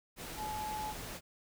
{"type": "tone in noise", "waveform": "sine", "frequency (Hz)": 855, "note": "A5", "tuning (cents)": -50, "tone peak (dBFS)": -37, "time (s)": [0.36, 0.95], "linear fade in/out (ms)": 50, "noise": "pink", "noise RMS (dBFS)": -44, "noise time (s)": [0.16, 1.21], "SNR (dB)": 4, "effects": []}